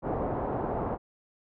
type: low-pass noise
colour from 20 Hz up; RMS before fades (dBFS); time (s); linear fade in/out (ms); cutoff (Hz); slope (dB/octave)
white; -31; 0.02-0.98; 50; 860; 24
effects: none